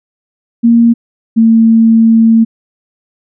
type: tone pair in turn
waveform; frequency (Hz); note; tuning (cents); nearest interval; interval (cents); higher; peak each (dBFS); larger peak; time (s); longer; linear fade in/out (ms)
sine; 233.1 / 225.9; A#3 / A3; 0 / +46; minor second; 54; first; -3; neither; 0.63-0.94 / 1.36-2.45; second; 20
effects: none